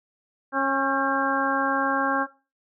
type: harmonic tone with a mistuned harmonic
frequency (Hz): 272.8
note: C#4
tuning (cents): -28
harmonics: 1 / 2 / 3 / 4 / 5 / 6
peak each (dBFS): -28 / -28 / -28 / -28 / -28 / -28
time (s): 0.52-2.27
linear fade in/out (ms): 50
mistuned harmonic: 6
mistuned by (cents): -44
effects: noise-tail reverb RT60 0.3 s tail -17 dB re dry